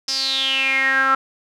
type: tone with band-pass filter sweep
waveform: sawtooth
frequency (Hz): 267.8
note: C4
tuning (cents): +40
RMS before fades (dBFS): -19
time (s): 0.08-1.15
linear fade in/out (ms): 5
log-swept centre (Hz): 5300 to 1300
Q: 8.9
effects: none